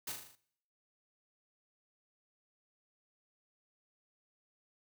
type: noise with echo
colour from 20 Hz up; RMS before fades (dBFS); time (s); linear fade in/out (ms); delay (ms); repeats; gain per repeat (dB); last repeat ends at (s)
white; -40; 0.07-0.12; 5; 39; 6; -4; 0.354
effects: noise-tail reverb RT60 0.7 s tail -21 dB re dry